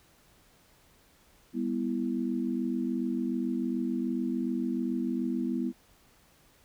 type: chord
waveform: sine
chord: E minor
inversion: first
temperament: equal with one note detuned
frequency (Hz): 200 / 246.9 / 329.6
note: G3 / B3 / E4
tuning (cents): +35 / 0 / 0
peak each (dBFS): -34 / -30 / -34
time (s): 1.53-5.73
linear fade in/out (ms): 50
effects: pink hiss -62 dBFS RMS until 6.64 s